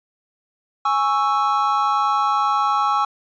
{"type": "chord", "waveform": "triangle", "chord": "C# minor", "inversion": "second", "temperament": "equal", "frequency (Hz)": [830.6, 1108.7, 1318.5], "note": ["G#5", "C#6", "E6"], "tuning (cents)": [0, 0, 0], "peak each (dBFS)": -19, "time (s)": [0.85, 3.05], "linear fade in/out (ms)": 5, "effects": ["resampled to 16000 Hz"]}